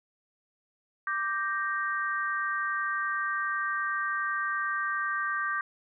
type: chord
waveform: sine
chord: G minor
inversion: second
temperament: equal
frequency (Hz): 1174.7 / 1568 / 1864.7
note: D6 / G6 / Bb6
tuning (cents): 0 / 0 / 0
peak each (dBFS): -31 / -31 / -35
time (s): 1.07-5.61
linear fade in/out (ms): 2
effects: none